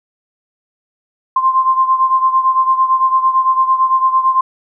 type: beating tone pair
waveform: sine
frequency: 1046.5 / 1055.4 Hz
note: C6 / C6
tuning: 0 / +15 cents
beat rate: 8.9 Hz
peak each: -11 / -16 dBFS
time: 1.36-4.41 s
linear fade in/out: 5 ms
effects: none